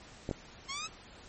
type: clicks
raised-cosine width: 2 ms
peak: -21 / -19 dBFS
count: 2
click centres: 0.291 / 0.312 s
type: exponential sweep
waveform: 10% pulse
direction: up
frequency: 1057 to 1318.5 Hz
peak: -28 dBFS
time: 0.68-0.88 s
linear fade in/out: 20 ms
effects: pink hiss -53 dBFS RMS until 1.28 s + MP3 32 kbps